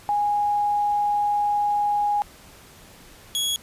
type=tone pair in turn; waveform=sine / sawtooth; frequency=825 / 3339 Hz; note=G#5 / G#7; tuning=-12 / +9 cents; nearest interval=2 octaves; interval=2421 cents; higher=second; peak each=-19 dBFS; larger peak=neither; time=0.09-2.22 / 3.35-3.56 s; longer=first; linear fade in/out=0 ms; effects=pink hiss -48 dBFS RMS until 3.62 s + resampled to 32000 Hz